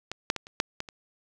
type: clicks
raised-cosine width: 0.2 ms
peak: -16 / -6 / -15 / -28 / -6 / -15 / -25 dBFS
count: 7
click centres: 0.116 / 0.301 / 0.363 / 0.469 / 0.601 / 0.804 / 0.888 s
effects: none